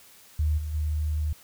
sine tone with level steps, 76.3 Hz, D#2, 33 cents flat, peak -21 / -29 / -24 dBFS, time 0.39-1.33 s, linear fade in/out 5 ms, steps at 0.57 / 0.73 s, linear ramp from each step 20 ms, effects white hiss -53 dBFS RMS until 1.43 s

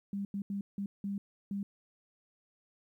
sine tone bursts at uneven times, 199.5 Hz, G3, 31 cents sharp, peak -33 dBFS, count 6, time 0.13-0.25 / 0.34-0.42 / 0.5-0.61 / 0.78-0.86 / 1.04-1.18 / 1.51-1.63 s, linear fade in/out 2 ms, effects 12-bit

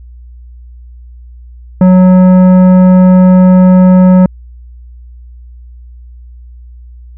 sine tone with tanh clipping, 184.1 Hz, F#3, 8 cents flat, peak -3 dBFS, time 1.81-4.26 s, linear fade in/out 2 ms, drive 12 dB, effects added 60 Hz sine -29 dBFS peak until 7.17 s

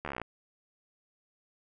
slowing click train, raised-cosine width 0.5 ms, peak -21 dBFS, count 12, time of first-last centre 0.05-0.217 s, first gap 13 ms, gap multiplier 1.03, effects none

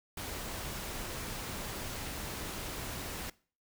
pink noise, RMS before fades -40 dBFS, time 0.17-3.3 s, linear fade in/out 5 ms, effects noise-tail reverb RT60 0.4 s tail -21 dB re dry

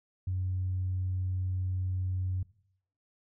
sine tone, 92.5 Hz, F#2, in tune, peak -28 dBFS, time 0.27-2.43 s, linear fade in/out 5 ms, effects noise-tail reverb RT60 0.7 s tail -21 dB re dry + tanh soft clip ceiling -24 dBFS

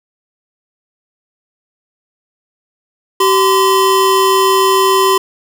square tone pair together, 383.7 / 1024.4 Hz, G4 / C6, -37 / -37 cents, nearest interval octave + perfect fourth, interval 1700 cents, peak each -12 dBFS, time 3.2-5.18 s, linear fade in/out 5 ms, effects none

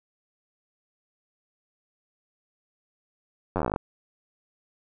slowing click train, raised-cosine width 1 ms, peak -12 dBFS, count 14, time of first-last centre 3.56-3.761 s, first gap 10 ms, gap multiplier 1.07, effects none

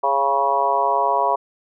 harmonic tone with a mistuned harmonic, 138.59 Hz, C#3, in tune, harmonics 3 / 4 / 5 / 6 / 7 / 8, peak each -27 / -25 / -22 / -27 / -19 / -25 dBFS, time 0.03-1.36 s, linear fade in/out 10 ms, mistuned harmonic 6, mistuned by -18 cents, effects none

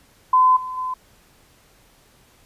sine tone with level steps, 1020 Hz, C6, 44 cents flat, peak -11 / -27 / -23 dBFS, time 0.33-0.94 s, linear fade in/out 5 ms, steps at 0.56 / 0.77 s, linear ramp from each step 10 ms, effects pink hiss -55 dBFS RMS until 2.45 s + resampled to 32000 Hz

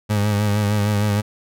30% pulse tone with vibrato, 103.83 Hz, G#2, in tune, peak -14 dBFS, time 0.09-1.22 s, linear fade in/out 20 ms, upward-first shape sine, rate 6.5 Hz, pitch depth 41 cents each way, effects none

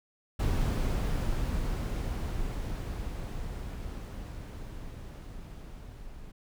brown noise with level ramp, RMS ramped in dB -27 to -46 dBFS, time 0.39-6.32 s, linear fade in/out 10 ms, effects none

